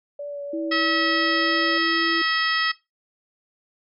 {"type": "tone with vibrato", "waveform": "sine", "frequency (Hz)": 574, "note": "D5", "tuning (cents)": -40, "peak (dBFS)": -29, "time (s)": [0.19, 1.78], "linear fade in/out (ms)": 5, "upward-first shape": "triangle", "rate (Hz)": 3.1, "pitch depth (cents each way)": 18}
{"type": "tone with pitch glide", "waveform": "sine", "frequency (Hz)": [324.8, 333], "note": ["E4", "E4"], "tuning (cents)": [-26, 18], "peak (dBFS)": -25, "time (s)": [0.53, 2.22], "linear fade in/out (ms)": 5, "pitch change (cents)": 44, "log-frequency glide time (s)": [0.71, 2.02]}
{"type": "harmonic tone", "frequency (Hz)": 645, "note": "E5", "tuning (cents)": -38, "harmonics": [2, 3, 4, 5, 6, 7, 8], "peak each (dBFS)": [-26, -24, -33, -28, -36, -33, -29], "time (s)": [0.71, 2.72], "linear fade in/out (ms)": 10}
{"effects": ["noise-tail reverb RT60 0.2 s tail -18 dB re dry"]}